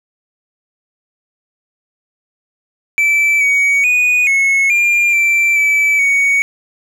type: tone with pitch steps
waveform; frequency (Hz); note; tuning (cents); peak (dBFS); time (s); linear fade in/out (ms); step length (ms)
triangle; 2321 / 2251 / 2475 / 2187 / 2398 / 2345 / 2306 / 2237; D7 / C#7 / D#7 / C#7 / D7 / D7 / D7 / C#7; -21 / +26 / -10 / -24 / +36 / -3 / -32 / +15; -8; 2.98-6.42; 0; 430
effects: none